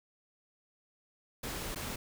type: noise with dropouts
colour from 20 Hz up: pink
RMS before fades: -39 dBFS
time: 1.43-1.96 s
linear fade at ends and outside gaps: 5 ms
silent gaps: 1.748-1.758 s
effects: none